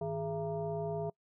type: tone with frequency modulation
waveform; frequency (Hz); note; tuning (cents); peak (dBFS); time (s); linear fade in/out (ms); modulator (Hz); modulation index
sine; 415.3; G#4; 0; -33; 0.01-1.1; 5; 258; 1.3
effects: noise-tail reverb RT60 0.1 s tail -25 dB re dry